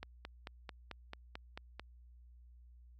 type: click train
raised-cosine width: 0.3 ms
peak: -28 dBFS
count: 9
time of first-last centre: 0.03-1.796 s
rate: 4.53 Hz
effects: added 60 Hz sine -56 dBFS peak until 2.99 s